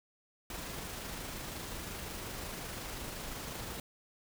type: noise with amplitude modulation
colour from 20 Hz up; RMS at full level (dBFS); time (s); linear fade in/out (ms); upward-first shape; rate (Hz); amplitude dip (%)
pink; -41; 0.5-3.8; 2; sine; 25.6; 25
effects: none